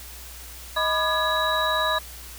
sine tone cluster, 630 / 992 / 1210 / 1681 / 3888 Hz, D#5 / B5 / D#6 / G#6 / B7, +21 / +7 / -49 / +20 / -28 cents, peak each -27 dBFS, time 0.76-1.99 s, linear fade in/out 10 ms, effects added 60 Hz sine -42 dBFS peak until 2.38 s + white hiss -42 dBFS RMS until 2.38 s

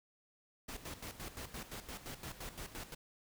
pink noise with tremolo, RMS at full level -45 dBFS, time 0.68-2.95 s, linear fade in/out 10 ms, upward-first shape square, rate 5.8 Hz, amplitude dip 70%, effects none

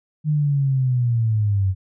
sine linear sweep, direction down, 153.9 to 92.5 Hz, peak -16 dBFS, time 0.24-1.75 s, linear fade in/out 50 ms, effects none

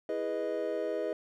triangle chord, E major seventh, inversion none, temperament equal, 329.6 / 415.3 / 493.9 / 622.3 Hz, E4 / G#4 / B4 / D#5, 0 / 0 / 0 / 0 cents, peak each -37 / -34 / -34 / -33 dBFS, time 0.09-1.13 s, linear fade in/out 2 ms, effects none

